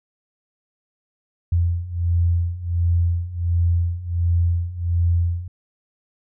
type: beating tone pair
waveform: sine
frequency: 85.1 / 86.5 Hz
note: F2 / F2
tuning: -44 / -16 cents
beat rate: 1.4 Hz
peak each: -22 / -19 dBFS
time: 1.52-5.48 s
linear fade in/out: 5 ms
effects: none